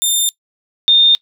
15% pulse / sine tone pair in turn, 3610 / 3637 Hz, A7 / A#7, +44 / -43 cents, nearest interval unison, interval 13 cents, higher second, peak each -6 dBFS, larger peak neither, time 0.02-0.29 / 0.88-1.15 s, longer neither, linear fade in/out 0 ms, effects noise-tail reverb RT60 0.1 s tail -20 dB re dry

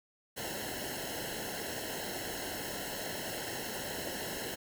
pink noise with comb filter, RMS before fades -39 dBFS, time 0.36-4.56 s, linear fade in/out 20 ms, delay 0.84 ms, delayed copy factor -0.9, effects none

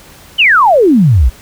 sine exponential sweep, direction down, 3136 to 52.5 Hz, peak -4 dBFS, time 0.38-1.3 s, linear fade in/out 20 ms, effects pink hiss -38 dBFS RMS until 1.41 s

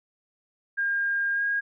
sine tone with pitch glide, 1611 to 1631.6 Hz, G6 to G#6, +47 to -31 cents, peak -23 dBFS, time 0.77-1.61 s, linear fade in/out 20 ms, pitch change +22 cents, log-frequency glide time 1.33-1.43 s, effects none

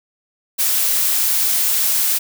blue noise, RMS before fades -17 dBFS, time 0.58-2.19 s, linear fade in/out 20 ms, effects none

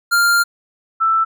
square / sine tone pair in turn, 1396.9 / 1326.1 Hz, F6 / E6, 0 / +10 cents, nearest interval minor second, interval 90 cents, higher first, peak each -12 dBFS, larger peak neither, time 0.11-0.44 / 1-1.25 s, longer first, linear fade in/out 20 ms, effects none

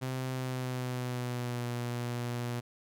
sawtooth tone with pitch glide, 129.5 to 120.83 Hz, C3 to B2, -17 to -37 cents, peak -29 dBFS, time 0.01-2.61 s, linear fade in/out 20 ms, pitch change -120 cents, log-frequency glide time 0.32-1.68 s, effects none

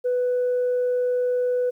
sine tone, 495.9 Hz, B4, 7 cents sharp, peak -18 dBFS, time 0.04-1.71 s, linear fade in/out 20 ms, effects tanh soft clip ceiling -17 dBFS + 10-bit

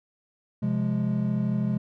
triangle chord, F minor, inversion second, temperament equal with one note detuned, 130.06 / 174.61 / 207.7 Hz, C3 / F3 / Ab3, -10 / 0 / 0 cents, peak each -26 / -28 / -24 dBFS, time 0.62-1.78 s, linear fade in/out 10 ms, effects none

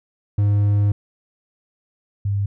triangle / sine tone pair in turn, 102.4 / 100.23 Hz, G#2 / G2, -24 / +39 cents, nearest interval unison, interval 37 cents, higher first, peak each -12 / -18 dBFS, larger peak first, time 0.38-0.92 / 2.25-2.46 s, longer first, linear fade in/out 5 ms, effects none

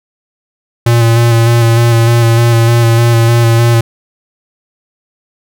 square tone with vibrato, 116.54 Hz, A#2, in tune, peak -6 dBFS, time 0.86-3.81 s, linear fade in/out 5 ms, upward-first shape square, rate 3.3 Hz, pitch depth 20 cents each way, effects none

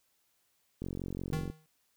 click train, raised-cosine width 3 ms, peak -25 dBFS, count 32, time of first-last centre 0.82-1.5 s, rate 45.6 Hz
square tone with exponential decay, 156.7 Hz, D#3, 13 cents sharp, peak -29 dBFS, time 1.33-1.66 s, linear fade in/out 0 ms, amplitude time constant 71 ms
effects white hiss -74 dBFS RMS until 1.96 s

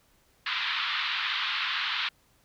white band-pass noise, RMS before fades -30 dBFS, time 0.46-2.09 s, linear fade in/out 5 ms, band 1000 to 4000 Hz, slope 48 dB/octave, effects pink hiss -65 dBFS RMS until 2.44 s

